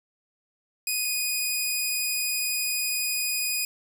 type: tone pair in turn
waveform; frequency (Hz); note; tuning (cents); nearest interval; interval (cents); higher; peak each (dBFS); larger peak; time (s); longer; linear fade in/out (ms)
10% pulse; 2489 / 2478; D#7 / D#7; 0 / -8; unison; 8; first; -16; neither; 0.87-1.05 / 1.05-3.65; second; 2
effects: none